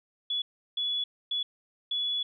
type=tone bursts at uneven times; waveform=sine; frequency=3408 Hz; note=G#7; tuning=44 cents sharp; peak=-27 dBFS; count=4; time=0.3-0.42 / 0.77-1.04 / 1.31-1.43 / 1.91-2.23 s; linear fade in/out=5 ms; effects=none